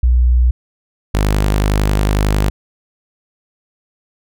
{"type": "tone pair in turn", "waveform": ["sine", "sawtooth"], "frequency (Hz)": [61.1, 51.01], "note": ["B1", "G#1"], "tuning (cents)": [-18, -30], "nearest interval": "minor third", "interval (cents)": 312, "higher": "first", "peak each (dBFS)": -8, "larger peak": "neither", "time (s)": [[0.03, 0.51], [1.14, 2.5]], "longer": "second", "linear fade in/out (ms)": 5, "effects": []}